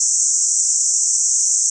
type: band-pass noise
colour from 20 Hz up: white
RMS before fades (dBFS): -17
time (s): 0-1.7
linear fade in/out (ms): 5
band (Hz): 5800 to 8000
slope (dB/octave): 96
effects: none